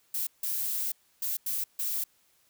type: noise bursts at uneven times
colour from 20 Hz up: violet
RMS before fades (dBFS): -31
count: 5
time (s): 0.14-0.27 / 0.43-0.92 / 1.22-1.37 / 1.46-1.64 / 1.79-2.04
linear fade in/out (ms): 5
effects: white hiss -67 dBFS RMS until 2.49 s